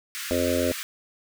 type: high-pass noise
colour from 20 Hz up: pink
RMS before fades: -34 dBFS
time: 0.15-0.83 s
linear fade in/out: 0 ms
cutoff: 1300 Hz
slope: 48 dB/octave
type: harmonic tone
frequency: 87.31 Hz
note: F2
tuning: in tune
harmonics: 1 / 3 / 4 / 5 / 6 / 7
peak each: -33 / -27 / -30 / -31 / -27 / -28 dBFS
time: 0.31-0.72 s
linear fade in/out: 0 ms
effects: none